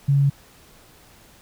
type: tone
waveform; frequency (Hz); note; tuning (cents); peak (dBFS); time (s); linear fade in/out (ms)
sine; 140; C#3; +18; -14; 0.08-0.3; 10
effects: pink hiss -51 dBFS RMS until 1.41 s